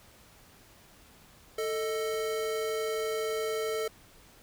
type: tone pair together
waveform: square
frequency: 441.9 / 625 Hz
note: A4 / D#5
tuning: +7 / +8 cents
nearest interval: tritone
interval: 601 cents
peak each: -31 / -38 dBFS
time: 1.58-3.88 s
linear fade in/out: 5 ms
effects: pink hiss -57 dBFS RMS until 4.42 s